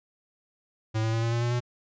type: tone with pitch steps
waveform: square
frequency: 110.1 / 111.96 / 113.85 / 115.77 / 117.73 / 119.72 / 121.74 Hz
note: A2 / A2 / A#2 / A#2 / A#2 / A#2 / B2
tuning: +2 / +31 / -40 / -11 / +18 / +47 / -24 cents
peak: -25 dBFS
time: 0.94-1.605 s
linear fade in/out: 20 ms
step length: 95 ms
effects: resampled to 16000 Hz